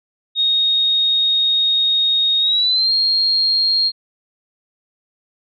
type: tone with pitch glide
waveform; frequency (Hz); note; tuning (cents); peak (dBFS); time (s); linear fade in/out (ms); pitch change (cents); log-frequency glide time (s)
sine; 3729 to 4234; A#7 to C8; 0 to +20; -13; 0.35-3.92; 50; +220; 2.4-2.93
effects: none